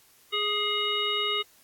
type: harmonic tone with a mistuned harmonic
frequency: 415.3 Hz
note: G#4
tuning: in tune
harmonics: 1 / 3 / 5 / 7 / 9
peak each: -33 / -32 / -33 / -29 / -31 dBFS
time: 0.32-1.43 s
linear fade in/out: 20 ms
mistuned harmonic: 5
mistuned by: +34 cents
effects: white hiss -59 dBFS RMS until 1.63 s + AAC 64 kbps